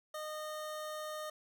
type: tone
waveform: 25% pulse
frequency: 614 Hz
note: D#5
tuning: 23 cents flat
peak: -36 dBFS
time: 0.14-1.3 s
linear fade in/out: 5 ms
effects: none